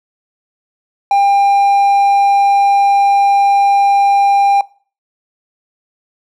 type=tone; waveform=triangle; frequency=799 Hz; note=G5; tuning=33 cents sharp; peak=-6 dBFS; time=1.11-4.61 s; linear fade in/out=2 ms; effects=noise-tail reverb RT60 0.4 s tail -21 dB re dry

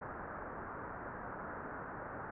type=low-pass noise; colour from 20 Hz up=white; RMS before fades=-45 dBFS; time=0.01-2.31 s; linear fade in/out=10 ms; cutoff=1600 Hz; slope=48 dB/octave; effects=none

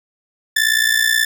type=ring-modulated tone; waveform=sawtooth; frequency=1760 Hz; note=A6; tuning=in tune; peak=-7 dBFS; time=0.56-1.25 s; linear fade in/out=5 ms; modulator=29.4 Hz; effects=none

